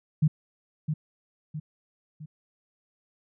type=tone with echo; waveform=sine; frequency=153.1 Hz; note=D#3; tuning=28 cents flat; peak=-17 dBFS; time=0.22-0.28 s; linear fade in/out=10 ms; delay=660 ms; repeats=3; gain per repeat=-7 dB; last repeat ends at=2.26 s; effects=none